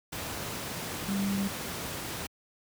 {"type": "tone in noise", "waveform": "sine", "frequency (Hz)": 197.6, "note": "G3", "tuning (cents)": 14, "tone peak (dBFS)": -27, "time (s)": [1.08, 1.48], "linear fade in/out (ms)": 10, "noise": "pink", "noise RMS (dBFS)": -36, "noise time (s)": [0.12, 2.27], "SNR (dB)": 6, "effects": ["high-pass 80 Hz 12 dB/octave"]}